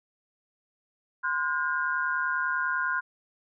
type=tone cluster; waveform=sine; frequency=1037 / 1437 / 1587 Hz; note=C6 / F6 / G6; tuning=-16 / +49 / +21 cents; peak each=-31 / -28 / -31 dBFS; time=1.23-3.01 s; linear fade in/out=20 ms; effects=none